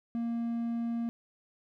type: tone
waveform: triangle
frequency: 233.1 Hz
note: A#3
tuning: in tune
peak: -28 dBFS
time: 0.15-1.09 s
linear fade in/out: 0 ms
effects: none